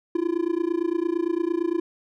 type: tone with amplitude modulation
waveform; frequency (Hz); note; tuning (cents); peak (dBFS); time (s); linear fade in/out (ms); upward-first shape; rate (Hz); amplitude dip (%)
triangle; 340; F4; -46; -16; 0.15-1.8; 5; sine; 28.8; 95
effects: none